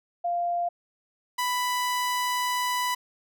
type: tone pair in turn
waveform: sine / sawtooth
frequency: 696 / 991.5 Hz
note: F5 / B5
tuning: -6 / +7 cents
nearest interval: tritone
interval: 613 cents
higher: second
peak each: -24 / -21 dBFS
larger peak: second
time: 0.24-0.69 / 1.38-2.95 s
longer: second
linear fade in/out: 10 ms
effects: none